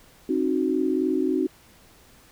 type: chord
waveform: sine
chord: C diminished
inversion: none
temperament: equal with one note detuned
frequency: 267.3 / 311.1 / 370 Hz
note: C4 / Eb4 / Gb4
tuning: +37 / 0 / 0 cents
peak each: -25 dBFS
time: 0.29-1.47 s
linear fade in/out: 5 ms
effects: pink hiss -54 dBFS RMS until 2.31 s